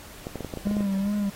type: clicks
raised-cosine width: 2 ms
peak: -19 dBFS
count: 10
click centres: 0.269 / 0.357 / 0.407 / 0.447 / 0.538 / 0.573 / 0.671 / 0.712 / 0.768 / 0.807 s
type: tone with vibrato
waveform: triangle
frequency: 200.4 Hz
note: G3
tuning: 38 cents sharp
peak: -21 dBFS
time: 0.65-1.3 s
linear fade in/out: 10 ms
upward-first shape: sine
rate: 2.5 Hz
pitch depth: 61 cents each way
effects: pink hiss -45 dBFS RMS until 1.35 s + AAC 48 kbps